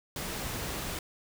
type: noise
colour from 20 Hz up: pink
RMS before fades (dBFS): -36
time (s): 0.16-0.99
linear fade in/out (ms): 2
effects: none

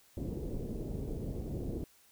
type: low-pass noise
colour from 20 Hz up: pink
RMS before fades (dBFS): -38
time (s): 0.17-1.84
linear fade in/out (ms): 0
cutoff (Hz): 470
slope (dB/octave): 24
effects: white hiss -64 dBFS RMS until 2.11 s

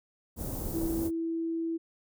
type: band-stop noise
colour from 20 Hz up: pink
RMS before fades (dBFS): -35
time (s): 0.36-1.11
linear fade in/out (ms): 50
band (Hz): 500 to 12000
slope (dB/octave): 12
type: tone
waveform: sine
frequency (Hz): 329.6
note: E4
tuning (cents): 0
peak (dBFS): -29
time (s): 0.73-1.78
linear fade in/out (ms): 20
effects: none

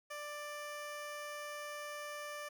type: tone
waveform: 15% pulse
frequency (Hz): 590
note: D5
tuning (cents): +8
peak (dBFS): -36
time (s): 0.1-2.49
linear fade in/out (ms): 10
effects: none

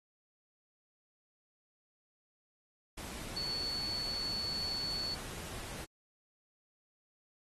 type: tone in noise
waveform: sine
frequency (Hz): 4435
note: C#8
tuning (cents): 0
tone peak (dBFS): -35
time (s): 3.36-5.15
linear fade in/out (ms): 10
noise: pink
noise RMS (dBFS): -45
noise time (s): 2.97-5.85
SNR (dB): +7
effects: AAC 32 kbps

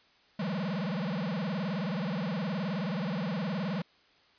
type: tone with vibrato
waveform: square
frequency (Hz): 185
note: F#3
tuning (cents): 0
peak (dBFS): -31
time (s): 0.39-3.82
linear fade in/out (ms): 5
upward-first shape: sine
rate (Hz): 19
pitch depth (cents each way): 280
effects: white hiss -63 dBFS RMS until 4.38 s + resampled to 11025 Hz

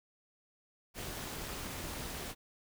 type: noise with amplitude modulation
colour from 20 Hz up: pink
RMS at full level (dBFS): -39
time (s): 0.94-2.35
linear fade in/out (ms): 50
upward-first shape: sine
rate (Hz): 299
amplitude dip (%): 60
effects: none

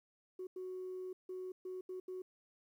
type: tone bursts at uneven times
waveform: sine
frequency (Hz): 370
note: F#4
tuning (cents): 0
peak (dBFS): -40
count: 6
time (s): 0.39-0.47 / 0.56-1.13 / 1.29-1.52 / 1.65-1.81 / 1.89-2 / 2.08-2.22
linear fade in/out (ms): 5
effects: tanh soft clip ceiling -38 dBFS + 12-bit

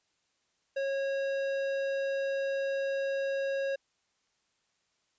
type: tone with tanh clipping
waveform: sine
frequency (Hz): 547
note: C#5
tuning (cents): -23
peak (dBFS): -31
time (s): 0.76-3.76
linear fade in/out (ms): 10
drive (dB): 14
effects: white hiss -75 dBFS RMS until 5.18 s + resampled to 16000 Hz

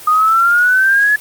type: exponential sweep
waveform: sine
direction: up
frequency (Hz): 1226 to 1714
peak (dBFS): -8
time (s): 0.07-1.16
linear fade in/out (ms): 5
effects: white hiss -34 dBFS RMS until 1.2 s + Opus 32 kbps

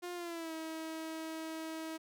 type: tone with pitch glide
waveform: sawtooth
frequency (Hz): 353.6 to 320.5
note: F4 to E4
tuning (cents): +22 to -49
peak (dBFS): -36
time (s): 0.02-1.98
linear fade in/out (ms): 20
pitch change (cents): -171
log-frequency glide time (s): 0.14-0.53
effects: none

